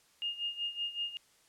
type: tone with tremolo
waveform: sine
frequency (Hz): 2835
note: F7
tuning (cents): +25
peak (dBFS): -31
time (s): 0.22-1.17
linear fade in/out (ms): 0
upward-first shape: sine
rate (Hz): 5.3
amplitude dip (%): 80
effects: white hiss -66 dBFS RMS until 1.48 s + low-pass 10000 Hz 12 dB/octave